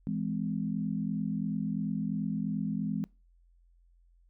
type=chord; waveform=sine; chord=E augmented; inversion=none; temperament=equal with one note detuned; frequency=164.81 / 207.7 / 256.5 Hz; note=E3 / G#3 / B#3; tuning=0 / 0 / -34 cents; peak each=-35 / -32 / -36 dBFS; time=0.07-3.04 s; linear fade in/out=0 ms; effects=noise-tail reverb RT60 0.3 s tail -24 dB re dry + added 43 Hz sine -60 dBFS peak until 4.29 s